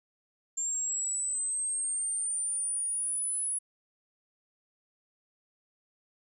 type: linear sweep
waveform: sine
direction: up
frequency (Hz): 7320 to 10280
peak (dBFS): -29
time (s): 0.57-3.59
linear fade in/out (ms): 10
effects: none